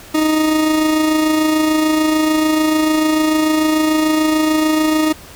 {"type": "tone with amplitude modulation", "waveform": "40% pulse", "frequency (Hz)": 311.1, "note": "D#4", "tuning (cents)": 0, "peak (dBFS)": -10, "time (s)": [0.14, 5.13], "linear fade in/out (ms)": 10, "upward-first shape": "sine", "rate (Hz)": 26.8, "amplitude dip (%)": 35, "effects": ["pink hiss -38 dBFS RMS until 5.35 s"]}